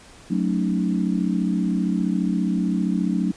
sine chord, D# half-diminished seventh, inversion first, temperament equal, 185 / 220 / 277.2 / 311.1 Hz, F#3 / A3 / C#4 / D#4, 0 / 0 / 0 / 0 cents, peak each -22 / -25 / -27 / -28 dBFS, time 0.3-3.32 s, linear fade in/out 10 ms, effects pink hiss -47 dBFS RMS until 3.36 s + resampled to 22050 Hz

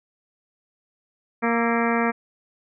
harmonic tone with a mistuned harmonic, 233.1 Hz, A#3, in tune, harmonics 1 / 2 / 3 / 4 / 5 / 6 / 7 / 8 / 9 / 10, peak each -23 / -26 / -28 / -29 / -30 / -31 / -31 / -32 / -33 / -33 dBFS, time 1.42-2.12 s, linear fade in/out 20 ms, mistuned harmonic 6, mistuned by -71 cents, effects none

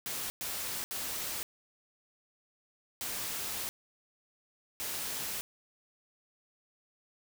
white noise bursts at uneven times, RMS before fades -37 dBFS, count 5, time 0.06-0.3 / 0.41-0.84 / 0.91-1.43 / 3.01-3.69 / 4.8-5.41 s, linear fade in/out 0 ms, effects none

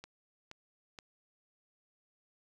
click train, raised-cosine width 0.2 ms, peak -29 dBFS, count 3, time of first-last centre 0.04-0.988 s, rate 2.11 Hz, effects none

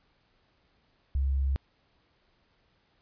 sine tone, 67.8 Hz, C#2, 38 cents flat, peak -24 dBFS, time 1.15-1.56 s, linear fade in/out 0 ms, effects pink hiss -69 dBFS RMS until 3.01 s + resampled to 11025 Hz

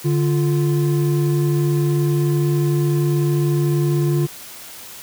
triangle tone pair together, 146.1 / 347.5 Hz, D3 / F4, -9 / -9 cents, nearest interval octave + minor third, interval 1500 cents, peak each -14 / -19 dBFS, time 0.04-4.27 s, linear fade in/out 20 ms, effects white hiss -37 dBFS RMS until 5.02 s + high-pass 60 Hz 12 dB/octave

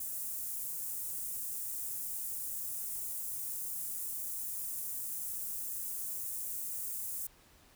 white high-pass noise, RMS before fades -39 dBFS, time 0-7.27 s, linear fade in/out 5 ms, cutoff 8000 Hz, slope 24 dB/octave, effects pink hiss -62 dBFS RMS until 7.75 s

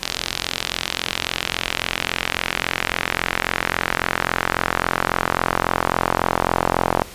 sawtooth tone with band-pass filter sweep, 43.65 Hz, F1, in tune, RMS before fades -23 dBFS, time 0.02-7.04 s, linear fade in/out 10 ms, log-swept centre 4300 to 860 Hz, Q 1.5, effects pink hiss -38 dBFS RMS until 7.14 s + resampled to 32000 Hz

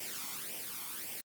white noise with flanger, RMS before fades -41 dBFS, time 0-1.21 s, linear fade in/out 5 ms, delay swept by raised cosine 0.36 to 0.92 ms, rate 1.8 Hz, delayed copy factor +0.65, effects high-pass 150 Hz 12 dB/octave + Opus 48 kbps

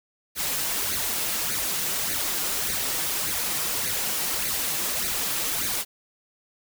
white noise with flanger, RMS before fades -27 dBFS, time 0.35-5.85 s, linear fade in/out 50 ms, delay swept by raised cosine 0.46 to 6.46 ms, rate 1.7 Hz, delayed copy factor +0.65, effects none

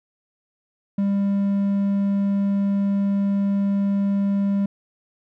triangle tone, 199.1 Hz, G3, 27 cents sharp, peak -16 dBFS, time 0.98-4.66 s, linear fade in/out 5 ms, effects none

